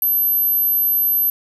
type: tone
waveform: sine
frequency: 12390 Hz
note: G9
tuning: 21 cents flat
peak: -14 dBFS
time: 0.02-1.3 s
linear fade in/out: 2 ms
effects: none